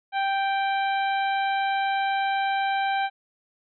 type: harmonic tone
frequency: 784 Hz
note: G5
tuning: in tune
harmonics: 1 / 2 / 3 / 4 / 5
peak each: -23 / -30 / -34 / -38 / -40 dBFS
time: 0.12-3.1 s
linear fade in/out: 50 ms
effects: none